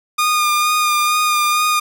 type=tone with vibrato; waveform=sawtooth; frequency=1217 Hz; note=D#6; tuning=39 cents flat; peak=-10 dBFS; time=0.18-1.8 s; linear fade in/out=10 ms; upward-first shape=sine; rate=2.2 Hz; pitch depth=21 cents each way; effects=none